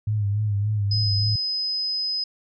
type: tone with vibrato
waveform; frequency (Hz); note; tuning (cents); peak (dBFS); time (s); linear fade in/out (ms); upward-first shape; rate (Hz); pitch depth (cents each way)
sine; 103.83; G#2; 0; -20; 0.07-1.36; 5; sine; 3.5; 59
type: tone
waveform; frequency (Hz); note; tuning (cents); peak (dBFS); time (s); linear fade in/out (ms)
sine; 5040; D#8; +21; -23; 0.91-2.24; 5
effects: none